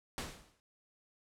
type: noise with exponential decay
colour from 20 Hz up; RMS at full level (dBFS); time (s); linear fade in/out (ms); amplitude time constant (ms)
pink; -37; 0.18-0.6; 0; 90
effects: low-pass 10000 Hz 12 dB/octave